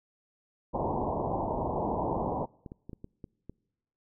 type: low-pass noise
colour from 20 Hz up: white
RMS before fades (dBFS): -31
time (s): 0.73-2.46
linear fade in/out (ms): 20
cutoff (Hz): 1000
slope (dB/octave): 96
type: clicks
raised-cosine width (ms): 3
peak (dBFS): -29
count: 10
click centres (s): 2.047 / 2.279 / 2.428 / 2.662 / 2.719 / 2.895 / 2.932 / 3.044 / 3.242 / 3.496
effects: noise-tail reverb RT60 1.0 s tail -26 dB re dry